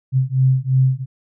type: beating tone pair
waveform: sine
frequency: 129.6 / 132.5 Hz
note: C3 / C3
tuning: -16 / +22 cents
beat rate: 2.9 Hz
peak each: -16 dBFS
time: 0.12-1.06 s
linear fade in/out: 50 ms
effects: none